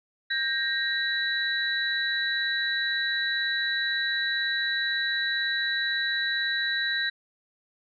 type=tone cluster; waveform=sine; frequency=1590 / 1868 / 3943 Hz; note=G6 / A#6 / B7; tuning=+24 / +3 / -4 cents; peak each=-29 dBFS; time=0.3-7.1 s; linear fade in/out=10 ms; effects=none